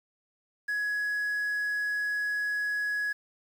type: tone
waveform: triangle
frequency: 1677 Hz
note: G#6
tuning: 16 cents sharp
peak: -25 dBFS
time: 0.68-3.13 s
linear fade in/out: 10 ms
effects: tanh soft clip ceiling -21 dBFS + 9-bit